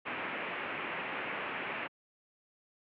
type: low-pass noise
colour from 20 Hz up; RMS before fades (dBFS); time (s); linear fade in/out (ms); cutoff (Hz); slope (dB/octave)
white; -38; 0.05-1.88; 20; 2700; 48
effects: high-pass 200 Hz 12 dB/octave